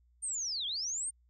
sine linear two-way sweep, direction down then up, 8940 to 3172 to 8940 Hz, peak -33 dBFS, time 0.22-1.11 s, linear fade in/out 20 ms, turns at 0.66 s, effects added 60 Hz sine -64 dBFS peak until 1.29 s

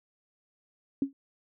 sine tone with exponential decay, 274.6 Hz, C#4, 16 cents flat, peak -20 dBFS, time 1.02-1.13 s, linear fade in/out 2 ms, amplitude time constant 22 ms, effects none

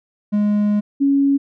triangle / sine tone pair in turn, 207.7 / 278.1 Hz, G#3 / C#4, 0 / +6 cents, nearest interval perfect fourth, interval 506 cents, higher second, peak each -12 dBFS, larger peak neither, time 0.32-0.81 / 1-1.38 s, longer first, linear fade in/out 20 ms, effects none

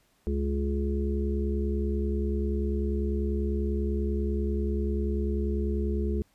harmonic tone, 70.2 Hz, C#2, 22 cents sharp, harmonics 1 / 3 / 5 / 6, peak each -27 / -32 / -34 / -35 dBFS, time 0.27-6.22 s, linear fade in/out 0 ms, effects pink hiss -67 dBFS RMS until 6.34 s + resampled to 32000 Hz

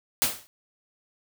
white noise with exponential decay, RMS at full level -19 dBFS, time 0.22-0.47 s, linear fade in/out 0 ms, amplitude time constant 53 ms, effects none

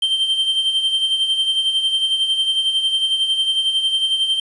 triangle tone with tremolo, 3136 Hz, G7, in tune, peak -12 dBFS, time 0.02-4.4 s, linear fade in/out 5 ms, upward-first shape sine, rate 11 Hz, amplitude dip 55%, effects resampled to 24000 Hz + 8-bit

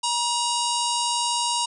harmonic tone with a mistuned harmonic, 952 Hz, A#5, 36 cents sharp, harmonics 1 / 3 / 4 / 5 / 6 / 7 / 8 / 9 / 10, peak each -25 / -30 / -31 / -32 / -33 / -33 / -34 / -35 / -35 dBFS, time 0.03-1.66 s, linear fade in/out 10 ms, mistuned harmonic 6, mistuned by -60 cents, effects none

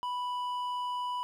sine tone with hard clipping, 987.8 Hz, B5, in tune, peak -33 dBFS, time 0.03-1.23 s, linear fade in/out 0 ms, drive 6 dB, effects none

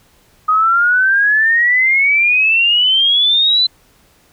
sine exponential sweep, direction up, 1244.5 to 4059 Hz, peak -9 dBFS, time 0.48-3.67 s, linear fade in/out 10 ms, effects pink hiss -52 dBFS RMS until 4.32 s

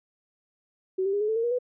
sine tone with pitch steps, 376.6 / 391.7 / 407.4 / 423.7 / 440.7 / 458.3 / 476.7 / 495.8 Hz, F#4 / G4 / G#4 / G#4 / A4 / A#4 / A#4 / B4, +31 / -1 / -33 / +35 / +3 / -29 / +39 / +7 cents, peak -23 dBFS, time 0.98-1.588 s, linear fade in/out 10 ms, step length 76 ms, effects none

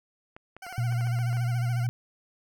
clicks, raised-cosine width 0.5 ms, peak -29 dBFS, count 10, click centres 0.365 / 0.566 / 0.666 / 0.726 / 0.924 / 1.01 / 1.071 / 1.188 / 1.329 / 1.37 s
20% pulse tone with vibrato, 727 Hz, F#5, 31 cents flat, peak -34 dBFS, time 0.62-1.87 s, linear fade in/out 5 ms, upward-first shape sine, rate 14 Hz, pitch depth 100 cents each way
sine tone with pitch glide, 119.9 to 121.01 Hz, A#2 to B2, +49 to -35 cents, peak -24 dBFS, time 0.78-1.89 s, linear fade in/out 0 ms, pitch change +16 cents, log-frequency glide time 1.15-1.43 s
effects none

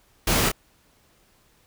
pink noise with echo, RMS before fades -22 dBFS, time 0.27-0.49 s, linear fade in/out 5 ms, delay 28 ms, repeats 1, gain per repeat -4 dB, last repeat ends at 0.518 s, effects pink hiss -61 dBFS RMS until 1.66 s

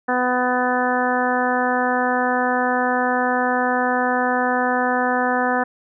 harmonic tone, 250 Hz, B3, 21 cents sharp, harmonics 1 / 2 / 3 / 4 / 5 / 6 / 7, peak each -24 / -24 / -22 / -26 / -28 / -26 / -26 dBFS, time 0.08-5.64 s, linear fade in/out 10 ms, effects none

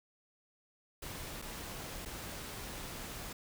pink noise with dropouts, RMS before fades -44 dBFS, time 1.02-3.33 s, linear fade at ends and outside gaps 5 ms, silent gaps 1.418-1.422 / 2.052-2.057 s, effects none

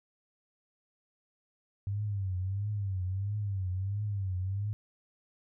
sine tone with vibrato, 98 Hz, G2, in tune, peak -30 dBFS, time 1.87-4.73 s, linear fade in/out 0 ms, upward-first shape triangle, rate 1.5 Hz, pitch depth 140 cents each way, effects none

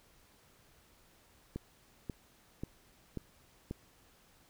click train, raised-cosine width 3 ms, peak -25 dBFS, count 5, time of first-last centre 1.56-3.711 s, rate 1.86 Hz, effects pink hiss -65 dBFS RMS until 4.49 s

